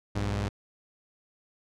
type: tone pair together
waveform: sawtooth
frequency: 60.5 / 101.56 Hz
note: B1 / G#2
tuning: -35 / -38 cents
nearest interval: major sixth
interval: 897 cents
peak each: -29 / -25 dBFS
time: 0.15-0.49 s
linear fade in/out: 10 ms
effects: low-pass 7000 Hz 12 dB/octave